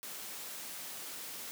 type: high-pass noise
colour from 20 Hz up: white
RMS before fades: -44 dBFS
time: 0.03-1.51 s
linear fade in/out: 0 ms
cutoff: 150 Hz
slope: 12 dB/octave
effects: none